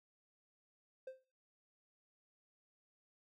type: tone with exponential decay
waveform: triangle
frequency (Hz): 522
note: C5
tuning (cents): -4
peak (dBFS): -40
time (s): 1.07-1.24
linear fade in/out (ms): 5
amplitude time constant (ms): 35
effects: noise-tail reverb RT60 0.3 s tail -18 dB re dry